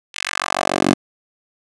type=tone with high-pass filter sweep; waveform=10% pulse; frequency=46.86 Hz; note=F#1; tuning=23 cents sharp; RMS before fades=-20 dBFS; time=0.14-0.94 s; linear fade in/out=10 ms; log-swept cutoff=2700 to 250 Hz; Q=1.7; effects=resampled to 22050 Hz + 7-bit